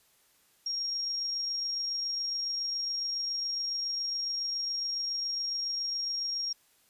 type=tone with amplitude modulation; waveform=sine; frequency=5580 Hz; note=F8; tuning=2 cents flat; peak=-29 dBFS; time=0.66-6.53 s; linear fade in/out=5 ms; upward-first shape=sine; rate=27.2 Hz; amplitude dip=25%; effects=white hiss -66 dBFS RMS until 6.89 s + resampled to 32000 Hz